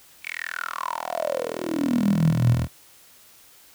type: tone with high-pass filter sweep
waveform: 10% pulse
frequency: 40.86 Hz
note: E1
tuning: 14 cents flat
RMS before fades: -24 dBFS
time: 0.22-2.68 s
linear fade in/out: 50 ms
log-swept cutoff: 2400 to 91 Hz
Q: 9.4
effects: white hiss -52 dBFS RMS until 3.74 s